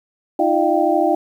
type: tone cluster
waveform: sine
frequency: 311.5 / 344.8 / 605 / 690 / 780 Hz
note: D#4 / F4 / D#5 / F5 / G5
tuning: +2 / -22 / -49 / -21 / -9 cents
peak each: -20 dBFS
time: 0.39-1.15 s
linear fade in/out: 5 ms
effects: 8-bit